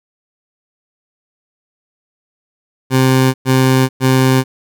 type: tone bursts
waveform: 20% pulse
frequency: 130.81 Hz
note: C3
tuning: in tune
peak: -4 dBFS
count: 3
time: 2.9-4.44 s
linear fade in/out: 50 ms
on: 440 ms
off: 110 ms
effects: none